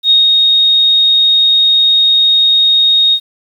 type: tone with ADSR envelope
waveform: sine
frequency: 3729 Hz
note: A#7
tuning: in tune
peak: -4 dBFS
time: 0.03-3.2 s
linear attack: 71 ms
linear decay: 160 ms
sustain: -2 dB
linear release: 68 ms
effects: 7-bit